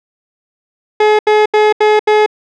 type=tone bursts; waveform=30% pulse; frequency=425.1 Hz; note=G#4; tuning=40 cents sharp; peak=-4 dBFS; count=5; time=1-2.262 s; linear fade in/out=5 ms; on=190 ms; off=78 ms; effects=low-pass 3000 Hz 12 dB/octave